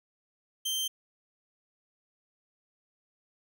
sawtooth tone, 3136 Hz, G7, in tune, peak -26 dBFS, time 0.65-0.88 s, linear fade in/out 10 ms, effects none

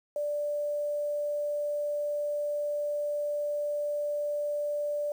sine tone with quantisation, 587.3 Hz, D5, in tune, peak -28 dBFS, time 0.16-5.12 s, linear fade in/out 2 ms, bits 9, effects none

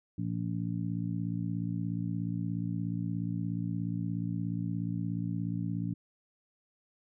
harmonic tone, 56.9 Hz, A#1, 41 cents flat, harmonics 2 / 3 / 4 / 5, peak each -35 / -34 / -41 / -39 dBFS, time 0.18-5.94 s, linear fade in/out 5 ms, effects none

